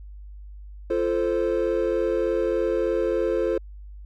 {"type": "chord", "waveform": "triangle", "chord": "F major", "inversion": "none", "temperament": "equal with one note detuned", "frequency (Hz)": [345, 440, 523.3], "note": ["F4", "A4", "C5"], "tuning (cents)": [-21, 0, 0], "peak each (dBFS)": -23, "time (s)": [0.9, 3.58], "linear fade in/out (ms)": 5, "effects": ["tanh soft clip ceiling -11 dBFS", "added 50 Hz sine -38 dBFS peak until 4.05 s"]}